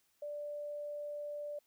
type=tone; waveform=sine; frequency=587.3 Hz; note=D5; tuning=in tune; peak=-39 dBFS; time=0.22-1.59 s; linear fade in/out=5 ms; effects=white hiss -75 dBFS RMS until 1.66 s